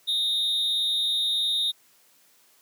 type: tone with amplitude modulation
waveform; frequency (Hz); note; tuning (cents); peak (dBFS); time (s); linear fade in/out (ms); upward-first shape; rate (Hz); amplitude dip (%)
triangle; 3709; A#7; -9; -18; 0.07-1.72; 20; sine; 261; 65
effects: white hiss -60 dBFS RMS until 2.61 s + high-pass 150 Hz 12 dB/octave